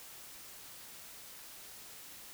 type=silence; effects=white hiss -51 dBFS RMS until 2.33 s